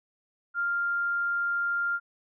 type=tone; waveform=sine; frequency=1396.9 Hz; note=F6; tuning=in tune; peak=-25 dBFS; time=0.54-2 s; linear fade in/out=50 ms; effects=none